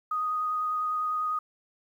sine tone with vibrato, 1244.5 Hz, D#6, in tune, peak -26 dBFS, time 0.11-1.39 s, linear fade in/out 5 ms, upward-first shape triangle, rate 10 Hz, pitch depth 13 cents each way, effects 10-bit

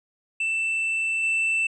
triangle tone with level steps, 2662 Hz, E7, 16 cents sharp, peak -21 / -19 dBFS, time 0.4-1.67 s, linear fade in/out 5 ms, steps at 1.23 s, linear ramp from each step 5 ms, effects resampled to 22050 Hz

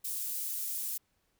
pink high-pass noise, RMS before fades -36 dBFS, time 0.04-0.98 s, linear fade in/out 10 ms, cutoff 12000 Hz, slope 12 dB/octave, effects pink hiss -75 dBFS RMS until 1.39 s

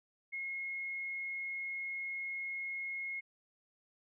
sine tone, 2160 Hz, C#7, 45 cents flat, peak -37 dBFS, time 0.32-3.21 s, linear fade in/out 20 ms, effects none

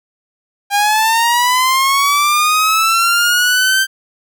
sawtooth linear sweep, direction up, 801 to 1568 Hz, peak -7 dBFS, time 0.7-3.87 s, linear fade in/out 50 ms, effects none

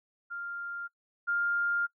sine tone pair in turn, 1396.9 / 1402.6 Hz, F6 / F6, 0 / +7 cents, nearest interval unison, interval 7 cents, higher second, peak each -35 / -26 dBFS, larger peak second, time 0.3-0.88 / 1.27-1.87 s, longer second, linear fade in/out 20 ms, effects noise-tail reverb RT60 0.1 s tail -24 dB re dry

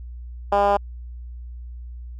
10% pulse tone with band-pass filter, 201.8 Hz, G#3, 49 cents flat, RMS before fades -18 dBFS, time 0.52-0.77 s, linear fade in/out 5 ms, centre 740 Hz, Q 2.5, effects added 60 Hz sine -33 dBFS peak until 2.19 s

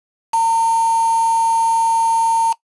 sine tone with quantisation, 911 Hz, A#5, 40 cents flat, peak -12 dBFS, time 0.33-2.53 s, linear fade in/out 10 ms, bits 4, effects noise-tail reverb RT60 0.1 s tail -18 dB re dry + resampled to 24000 Hz

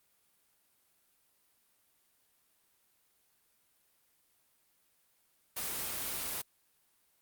white noise, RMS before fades -37 dBFS, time 5.56-6.42 s, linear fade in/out 10 ms, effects white hiss -72 dBFS RMS until 7.21 s + Opus 32 kbps

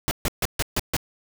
pink noise bursts, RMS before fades -23 dBFS, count 6, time 0.08-0.966 s, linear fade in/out 0 ms, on 31 ms, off 140 ms, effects none

